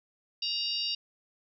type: harmonic tone with a mistuned harmonic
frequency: 943 Hz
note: A#5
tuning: 20 cents sharp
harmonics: 3 / 4 / 5 / 6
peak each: -34 / -36 / -33 / -38 dBFS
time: 0.42-0.95 s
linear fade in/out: 5 ms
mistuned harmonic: 6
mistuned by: -53 cents
effects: none

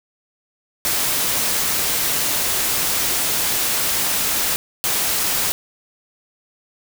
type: noise bursts at uneven times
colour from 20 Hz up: white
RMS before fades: -20 dBFS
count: 2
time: 0.85-4.56 / 4.84-5.52 s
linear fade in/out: 0 ms
effects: none

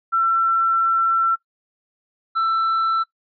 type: tone pair in turn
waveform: sine / triangle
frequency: 1346 / 1332.8 Hz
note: E6 / E6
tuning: +36 / +19 cents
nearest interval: unison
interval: 17 cents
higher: first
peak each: -15 dBFS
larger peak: neither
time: 0.12-1.36 / 2.35-3.04 s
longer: first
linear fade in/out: 20 ms
effects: noise-tail reverb RT60 0.1 s tail -18 dB re dry + resampled to 11025 Hz

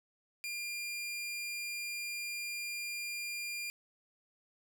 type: tone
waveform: sawtooth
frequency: 2400 Hz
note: D7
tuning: 37 cents sharp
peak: -34 dBFS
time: 0.44-3.7 s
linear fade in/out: 0 ms
effects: none

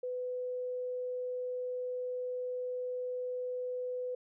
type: tone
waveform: sine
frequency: 500 Hz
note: B4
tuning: 21 cents sharp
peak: -34 dBFS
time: 0.03-4.15 s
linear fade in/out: 5 ms
effects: none

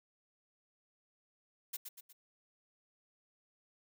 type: noise with echo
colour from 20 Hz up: blue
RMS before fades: -40 dBFS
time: 1.73-1.77 s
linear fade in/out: 10 ms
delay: 120 ms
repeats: 3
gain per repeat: -6 dB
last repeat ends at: 2.13 s
effects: none

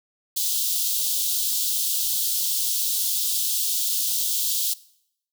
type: high-pass noise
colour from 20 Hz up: white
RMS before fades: -24 dBFS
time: 0.36-4.74 s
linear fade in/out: 10 ms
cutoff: 3200 Hz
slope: 48 dB/octave
effects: noise-tail reverb RT60 0.7 s tail -20 dB re dry

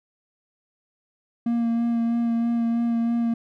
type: tone with vibrato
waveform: triangle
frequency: 233.1 Hz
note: A#3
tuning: in tune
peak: -18 dBFS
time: 1.46-3.34 s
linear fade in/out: 5 ms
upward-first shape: sine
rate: 3.1 Hz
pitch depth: 16 cents each way
effects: none

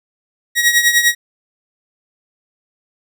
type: tone with tremolo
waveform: sawtooth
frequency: 1900 Hz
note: A#6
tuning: 33 cents sharp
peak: -4 dBFS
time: 0.55-1.15 s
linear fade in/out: 50 ms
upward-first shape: triangle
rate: 10 Hz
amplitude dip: 75%
effects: none

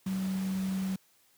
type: tone in noise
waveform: sine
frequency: 190 Hz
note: F#3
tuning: 46 cents sharp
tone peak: -29 dBFS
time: 0.06-0.96 s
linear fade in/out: 5 ms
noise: pink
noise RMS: -45 dBFS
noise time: 0.06-0.96 s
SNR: +13 dB
effects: white hiss -66 dBFS RMS until 1.37 s + high-pass 80 Hz 12 dB/octave

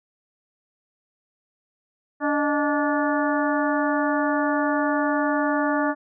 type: harmonic tone with a mistuned harmonic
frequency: 290 Hz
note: D4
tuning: 22 cents flat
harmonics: 1 / 2 / 3 / 4 / 5 / 6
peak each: -23 / -26 / -28 / -29 / -30 / -31 dBFS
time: 2.2-5.95 s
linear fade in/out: 50 ms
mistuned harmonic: 2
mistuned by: +89 cents
effects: none

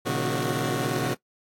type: tone cluster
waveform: 15% pulse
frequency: 118.4 / 138.1 / 155.4 / 181.9 / 368.2 Hz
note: A#2 / C#3 / D#3 / F#3 / F#4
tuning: +27 / -6 / -2 / -29 / -8 cents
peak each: -24 / -23 / -26 / -29 / -24 dBFS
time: 0.05-1.15 s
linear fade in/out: 20 ms
effects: noise-tail reverb RT60 0.1 s tail -20 dB re dry + AAC 64 kbps

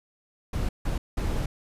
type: noise bursts at uneven times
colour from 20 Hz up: brown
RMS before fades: -27 dBFS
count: 3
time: 0.53-0.69 / 0.85-0.98 / 1.17-1.46 s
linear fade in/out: 5 ms
effects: resampled to 32000 Hz

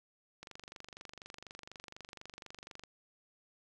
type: click train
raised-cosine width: 0.2 ms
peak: -30 dBFS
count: 59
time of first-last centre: 0.43-2.837 s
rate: 24.1 Hz
effects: none

